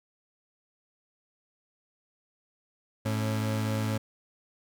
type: tone pair together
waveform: 30% pulse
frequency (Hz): 108.4 / 273.2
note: A2 / C#4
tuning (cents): -25 / -25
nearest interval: octave + major third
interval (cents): 1600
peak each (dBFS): -25 / -33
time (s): 3.05-3.98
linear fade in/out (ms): 10
effects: none